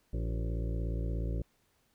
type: harmonic tone with a mistuned harmonic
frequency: 56.8 Hz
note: A#1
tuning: 44 cents flat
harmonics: 1 / 2 / 3 / 5 / 6 / 7 / 8 / 9 / 10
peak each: -32 / -38 / -42 / -46 / -48 / -49 / -50 / -51 / -52 dBFS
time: 0.13-1.42 s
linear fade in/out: 5 ms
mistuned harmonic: 7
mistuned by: -71 cents
effects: pink hiss -72 dBFS RMS until 1.94 s